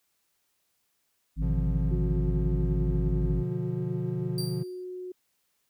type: harmonic tone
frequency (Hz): 52.6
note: G#1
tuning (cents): +23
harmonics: 1 / 3 / 5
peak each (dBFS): -26 / -31 / -39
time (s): 1.36-3.44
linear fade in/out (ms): 50
type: chord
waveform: triangle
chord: B diminished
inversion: none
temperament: equal with one note detuned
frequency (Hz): 123.47 / 146.24 / 174.61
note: B2 / D3 / F3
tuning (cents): 0 / -7 / 0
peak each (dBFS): -31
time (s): 1.41-4.64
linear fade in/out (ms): 20
type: tone with pitch glide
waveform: sine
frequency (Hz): 361.4 to 365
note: F#4 to F#4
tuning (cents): -41 to -24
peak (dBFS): -35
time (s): 1.91-5.12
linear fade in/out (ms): 5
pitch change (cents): +17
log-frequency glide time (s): 2.88-4.87
type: tone with exponential decay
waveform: sawtooth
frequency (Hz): 4699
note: D8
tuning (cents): 0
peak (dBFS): -29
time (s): 4.38-4.84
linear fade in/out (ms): 2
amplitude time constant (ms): 100
effects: white hiss -74 dBFS RMS until 5.69 s